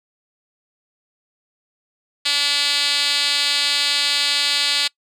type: tone with band-pass filter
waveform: 5% pulse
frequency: 287.6 Hz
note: D4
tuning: 36 cents flat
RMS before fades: -19 dBFS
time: 2.25-4.88 s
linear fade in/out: 10 ms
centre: 4600 Hz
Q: 3.1
effects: noise-tail reverb RT60 0.1 s tail -24 dB re dry